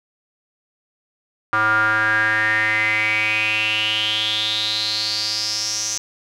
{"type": "tone with band-pass filter sweep", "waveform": "square", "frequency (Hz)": 108.2, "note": "A2", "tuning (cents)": -29, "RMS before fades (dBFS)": -20, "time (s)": [1.53, 5.98], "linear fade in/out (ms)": 0, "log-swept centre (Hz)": [1300, 6100], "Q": 8.1, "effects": []}